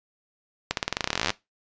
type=accelerating click train; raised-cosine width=0.2 ms; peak=-6 dBFS; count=22; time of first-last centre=0.71-1.304 s; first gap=62 ms; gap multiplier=0.91; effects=noise-tail reverb RT60 0.2 s tail -19 dB re dry + resampled to 16000 Hz